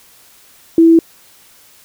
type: tone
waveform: sine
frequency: 329.6 Hz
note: E4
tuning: in tune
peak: -4 dBFS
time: 0.78-0.99 s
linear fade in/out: 2 ms
effects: white hiss -46 dBFS RMS until 1.84 s